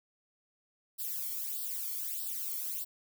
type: noise with flanger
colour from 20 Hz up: violet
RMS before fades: -37 dBFS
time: 0.98-2.85 s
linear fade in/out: 20 ms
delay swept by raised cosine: 0.22 to 0.93 ms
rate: 1.6 Hz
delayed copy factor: +0.85
effects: none